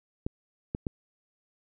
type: clicks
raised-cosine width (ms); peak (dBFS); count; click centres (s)
3; -17; 3; 0.265 / 0.749 / 0.868
effects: none